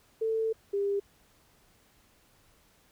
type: tone pair in turn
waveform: sine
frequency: 445.2 / 400.6 Hz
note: A4 / G4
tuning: +20 / +38 cents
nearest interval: major second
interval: 182 cents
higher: first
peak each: -26 dBFS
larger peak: neither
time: 0.21-0.53 / 0.73-1 s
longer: first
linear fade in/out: 10 ms
effects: pink hiss -64 dBFS RMS until 2.91 s